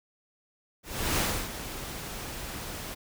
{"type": "noise with ADSR envelope", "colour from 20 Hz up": "pink", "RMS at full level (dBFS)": -26, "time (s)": [0.83, 2.95], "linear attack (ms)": 350, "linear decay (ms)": 300, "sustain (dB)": -12, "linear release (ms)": 17, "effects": []}